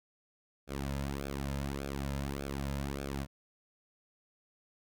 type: tone with flanger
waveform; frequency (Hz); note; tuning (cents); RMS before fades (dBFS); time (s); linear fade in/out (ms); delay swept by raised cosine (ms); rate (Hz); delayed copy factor
sawtooth; 69.3; C#2; 0; -37; 0.67-3.27; 50; 1 to 2.7; 1.7; -0.8
effects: none